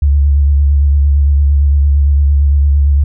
sine tone with vibrato, 71.1 Hz, C#2, 45 cents sharp, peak -6 dBFS, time 0.02-3.04 s, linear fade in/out 5 ms, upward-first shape sine, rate 8.8 Hz, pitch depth 40 cents each way, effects none

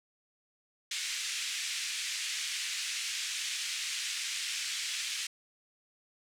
pink band-pass noise, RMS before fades -36 dBFS, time 0.91-5.27 s, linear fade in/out 5 ms, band 2100 to 8400 Hz, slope 24 dB/octave, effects none

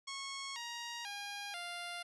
10% pulse tone with pitch steps, 1096 / 943.2 / 811.6 / 698.5 Hz, C#6 / A#5 / G#5 / F5, -20 / +20 / -40 / 0 cents, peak -33 dBFS, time 0.07-2.03 s, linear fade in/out 10 ms, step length 490 ms, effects resampled to 24000 Hz

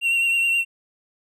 triangle tone with vibrato, 2744 Hz, F7, 31 cents flat, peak -16 dBFS, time 0.01-0.65 s, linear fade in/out 50 ms, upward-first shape triangle, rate 9.5 Hz, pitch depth 30 cents each way, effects none

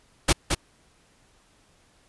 pink noise with echo, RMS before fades -18 dBFS, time 0.28-0.33 s, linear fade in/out 10 ms, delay 220 ms, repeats 1, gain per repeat -5 dB, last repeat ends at 0.55 s, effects pink hiss -61 dBFS RMS until 2.08 s + resampled to 24000 Hz

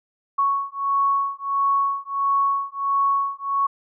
sine beating tone pair, 1108.7 / 1110.2 Hz, C#6 / C#6, 0 / +2 cents, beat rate 1.5 Hz, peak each -22 dBFS, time 0.38-3.67 s, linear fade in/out 10 ms, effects none

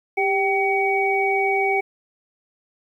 sine tone cluster, 395 / 772 / 2256 Hz, G4 / G5 / C#7, +13 / -27 / +30 cents, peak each -22 dBFS, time 0.17-1.81 s, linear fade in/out 10 ms, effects 9-bit

